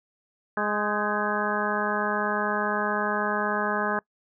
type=harmonic tone with a mistuned harmonic; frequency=208.3 Hz; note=G#3; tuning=5 cents sharp; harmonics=1 / 2 / 3 / 4 / 5 / 6 / 7 / 8; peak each=-32 / -32 / -32 / -32 / -32 / -32 / -32 / -32 dBFS; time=0.57-3.99 s; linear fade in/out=2 ms; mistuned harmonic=7; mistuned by=+82 cents; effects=noise-tail reverb RT60 0.1 s tail -24 dB re dry